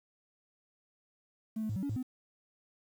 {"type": "tone with pitch steps", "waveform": "triangle", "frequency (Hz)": [219.7, 216.8, 106.5, 190.5, 282.8, 107.7, 255.3], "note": ["A3", "A3", "G#2", "G3", "C#4", "A2", "C4"], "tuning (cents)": [-2, -25, 44, -49, 35, -37, -42], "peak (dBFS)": -29, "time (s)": [1.56, 2.029], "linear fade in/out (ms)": 10, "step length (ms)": 67, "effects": ["tanh soft clip ceiling -29 dBFS", "10-bit"]}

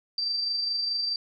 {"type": "tone with amplitude modulation", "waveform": "sine", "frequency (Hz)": 4679, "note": "D8", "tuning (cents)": -7, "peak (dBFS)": -24, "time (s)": [0.18, 1.16], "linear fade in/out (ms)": 2, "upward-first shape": "sine", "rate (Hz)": 24.7, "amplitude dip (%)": 35, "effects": []}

